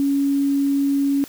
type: tone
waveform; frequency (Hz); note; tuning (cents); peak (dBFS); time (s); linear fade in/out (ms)
sine; 279.2; C#4; +13; -16; 0-1.24; 0
effects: white hiss -42 dBFS RMS until 1.28 s